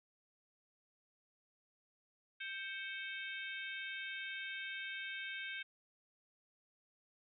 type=harmonic tone with a mistuned harmonic; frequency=523.3 Hz; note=C5; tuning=in tune; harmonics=3 / 4 / 5 / 6 / 7; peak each=-45 / -47 / -49 / -51 / -52 dBFS; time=2.4-5.63 s; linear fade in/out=10 ms; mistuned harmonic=4; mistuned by=+110 cents; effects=none